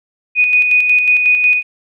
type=tone with tremolo; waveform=sine; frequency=2481 Hz; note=D#7; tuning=6 cents flat; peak=-7 dBFS; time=0.35-1.63 s; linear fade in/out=50 ms; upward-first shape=square; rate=5.5 Hz; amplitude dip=40%; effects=none